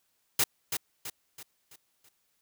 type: noise with echo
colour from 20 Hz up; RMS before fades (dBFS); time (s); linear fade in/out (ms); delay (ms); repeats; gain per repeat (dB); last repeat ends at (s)
white; -24; 0.39-0.44; 5; 330; 5; -7; 2.09
effects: white hiss -74 dBFS RMS until 2.41 s